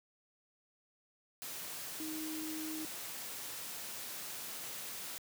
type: tone in noise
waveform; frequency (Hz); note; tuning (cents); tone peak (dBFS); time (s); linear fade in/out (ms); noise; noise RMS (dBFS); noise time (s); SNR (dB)
sine; 313.5; D#4; +13; -40; 2-2.85; 0; white; -44; 1.42-5.18; +1
effects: high-pass 100 Hz 12 dB/octave